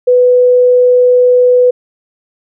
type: tone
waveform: sine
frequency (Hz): 496.4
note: B4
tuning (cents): +9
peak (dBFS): -4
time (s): 0.07-1.71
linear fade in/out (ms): 10
effects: none